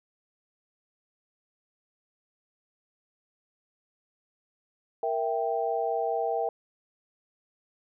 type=chord; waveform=sine; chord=E diminished; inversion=second; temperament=equal; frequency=466.2 / 659.3 / 784 Hz; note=Bb4 / E5 / G5; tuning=0 / 0 / 0 cents; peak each=-30 dBFS; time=5.03-6.49 s; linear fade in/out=2 ms; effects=none